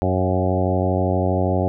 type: harmonic tone with a mistuned harmonic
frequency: 92.5 Hz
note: F#2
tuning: in tune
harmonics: 1 / 2 / 3 / 4 / 5 / 6 / 7 / 8 / 9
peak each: -21 / -25 / -26 / -26 / -29 / -26 / -27 / -28 / -33 dBFS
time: 0.02-1.68 s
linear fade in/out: 0 ms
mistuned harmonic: 7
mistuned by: +17 cents
effects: none